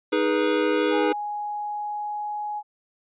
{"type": "chord", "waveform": "square", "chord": "G# minor", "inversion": "second", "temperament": "equal with one note detuned", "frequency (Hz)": [311.1, 415.3, 488.5], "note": ["D#4", "G#4", "B4"], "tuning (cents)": [0, 0, -19], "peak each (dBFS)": -25, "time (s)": [0.12, 1.13], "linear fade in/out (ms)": 10}
{"type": "tone with pitch glide", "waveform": "sine", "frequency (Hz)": [830.6, 836.9], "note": ["G#5", "G#5"], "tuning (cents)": [0, 13], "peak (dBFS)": -27, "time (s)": [0.9, 2.63], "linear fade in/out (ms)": 50, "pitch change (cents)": 13, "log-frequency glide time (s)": [1.12, 2.42]}
{"effects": ["resampled to 8000 Hz"]}